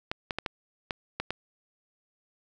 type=clicks; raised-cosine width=0.3 ms; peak=-14 dBFS; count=7; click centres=0.115 / 0.308 / 0.386 / 0.462 / 0.908 / 1.2 / 1.306 s; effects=none